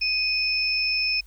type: tone pair together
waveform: sine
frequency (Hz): 2500 / 5267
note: D#7 / E8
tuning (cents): +8 / -2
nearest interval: octave + minor second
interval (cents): 1290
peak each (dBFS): -24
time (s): 0.01-1.21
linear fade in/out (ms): 10
effects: added 50 Hz sine -46 dBFS peak until 1.26 s + white hiss -60 dBFS RMS until 1.26 s